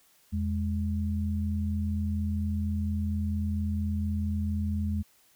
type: tone pair together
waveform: sine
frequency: 83.43 / 207.7 Hz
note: E2 / G#3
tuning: +21 / 0 cents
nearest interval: octave + major third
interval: 1579 cents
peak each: -28 / -31 dBFS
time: 0.32-5.03 s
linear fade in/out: 20 ms
effects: white hiss -63 dBFS RMS until 5.35 s